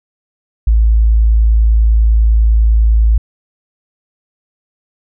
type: tone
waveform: sine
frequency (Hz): 55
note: A1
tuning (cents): 0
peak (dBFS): -6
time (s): 0.67-3.18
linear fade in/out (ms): 5
effects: none